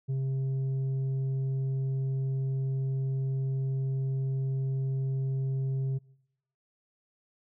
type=tone with tanh clipping; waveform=sine; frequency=133.8 Hz; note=C3; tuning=39 cents sharp; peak=-28 dBFS; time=0.08-5.99 s; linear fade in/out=20 ms; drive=4 dB; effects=noise-tail reverb RT60 0.9 s tail -25 dB re dry